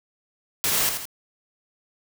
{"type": "noise with echo", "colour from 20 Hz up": "white", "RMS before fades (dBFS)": -23, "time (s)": [0.64, 0.89], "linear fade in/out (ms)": 0, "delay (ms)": 82, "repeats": 2, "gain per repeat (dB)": -6, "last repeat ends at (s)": 1.054, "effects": []}